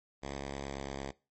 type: tone with pitch glide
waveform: 5% pulse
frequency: 69.3 to 68.58 Hz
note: C#2 to C#2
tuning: 0 to -18 cents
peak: -27 dBFS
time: 0.22-1.12 s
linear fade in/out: 20 ms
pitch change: -18 cents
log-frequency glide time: 0.62-0.82 s
effects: noise-tail reverb RT60 0.3 s tail -21 dB re dry + MP3 32 kbps